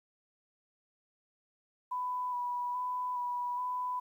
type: tone with vibrato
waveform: sine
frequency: 987.8 Hz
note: B5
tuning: in tune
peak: -32 dBFS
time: 1.91-4 s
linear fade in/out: 10 ms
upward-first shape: square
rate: 1.2 Hz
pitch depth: 16 cents each way
effects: 11-bit